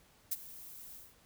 violet noise with ADSR envelope, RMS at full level -32 dBFS, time 0.31-1.15 s, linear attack 9 ms, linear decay 36 ms, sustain -18 dB, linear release 200 ms, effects pink hiss -65 dBFS RMS until 1.25 s

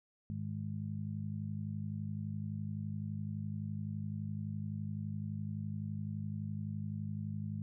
harmonic tone, 51.8 Hz, G#1, 4 cents flat, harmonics 2 / 3 / 4, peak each -40 / -42 / -42 dBFS, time 0.3-7.62 s, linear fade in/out 0 ms, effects none

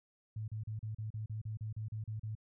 sine tone bursts, 108.6 Hz, A2, 22 cents flat, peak -37 dBFS, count 13, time 0.36-2.352 s, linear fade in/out 5 ms, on 120 ms, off 36 ms, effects none

